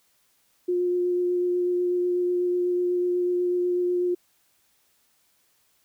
sine tone with vibrato, 356.3 Hz, F4, 35 cents sharp, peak -21 dBFS, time 0.68-4.15 s, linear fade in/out 10 ms, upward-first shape sine, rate 8.1 Hz, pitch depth 10 cents each way, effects white hiss -66 dBFS RMS until 5.84 s

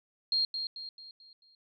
sine tone with echo, 4225 Hz, C8, 16 cents sharp, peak -25 dBFS, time 0.32-0.45 s, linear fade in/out 2 ms, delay 220 ms, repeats 5, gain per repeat -7 dB, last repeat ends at 1.55 s, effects none

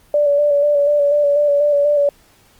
sine tone with vibrato, 580 Hz, D5, 22 cents flat, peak -11 dBFS, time 0.14-2.09 s, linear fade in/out 2 ms, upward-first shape square, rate 4.1 Hz, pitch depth 24 cents each way, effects pink hiss -52 dBFS RMS until 2.59 s + Opus 24 kbps

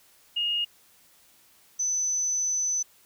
sine tone pair in turn, 2855 / 6034 Hz, F7 / F#8, +37 / +33 cents, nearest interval octave + minor second, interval 1296 cents, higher second, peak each -24 dBFS, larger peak neither, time 0.36-0.65 / 1.79-2.83 s, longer second, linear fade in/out 10 ms, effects white hiss -59 dBFS RMS until 3.05 s

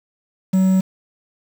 triangle tone with quantisation, 188.7 Hz, F#3, 34 cents sharp, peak -10 dBFS, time 0.53-0.81 s, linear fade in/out 10 ms, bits 6, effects none

